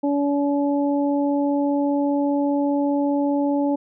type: harmonic tone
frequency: 285 Hz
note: C#4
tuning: 48 cents sharp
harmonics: 1 / 2 / 3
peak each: -19 / -25 / -29 dBFS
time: 0.03-3.76 s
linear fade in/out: 10 ms
effects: none